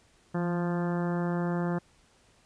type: harmonic tone with a mistuned harmonic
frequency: 174.61 Hz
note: F3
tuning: in tune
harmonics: 1 / 2 / 3 / 4 / 5 / 6 / 7 / 8 / 9 / 10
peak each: -28 / -34 / -38 / -40 / -42 / -44 / -45 / -46 / -47 / -48 dBFS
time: 0.34-1.79 s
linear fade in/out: 10 ms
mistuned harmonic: 1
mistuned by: -31 cents
effects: pink hiss -63 dBFS RMS until 2.45 s + resampled to 22050 Hz